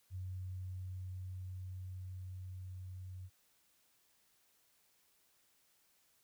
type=tone with level ramp; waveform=sine; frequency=92.5 Hz; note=F#2; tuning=in tune; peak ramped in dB=-40 to -45 dBFS; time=0.1-3.3 s; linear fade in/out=50 ms; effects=white hiss -73 dBFS RMS until 6.23 s